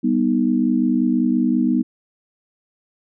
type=chord; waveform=sine; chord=G augmented; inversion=none; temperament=equal with one note detuned; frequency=196 / 245.4 / 311.1 Hz; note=G3 / B3 / D#4; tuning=0 / -11 / 0 cents; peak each=-22 / -17 / -21 dBFS; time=0.03-1.83 s; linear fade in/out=20 ms; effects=none